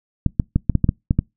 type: clicks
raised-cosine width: 5 ms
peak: -3 dBFS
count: 9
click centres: 0.263 / 0.398 / 0.56 / 0.697 / 0.753 / 0.843 / 0.891 / 1.109 / 1.19 s
effects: noise-tail reverb RT60 0.2 s tail -26 dB re dry